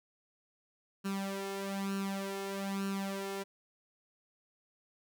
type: tone with flanger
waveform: sawtooth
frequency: 196 Hz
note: G3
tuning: in tune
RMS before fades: -37 dBFS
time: 1.04-3.44 s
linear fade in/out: 20 ms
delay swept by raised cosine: 0.71 to 2.31 ms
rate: 1.1 Hz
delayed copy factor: +0.75
effects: none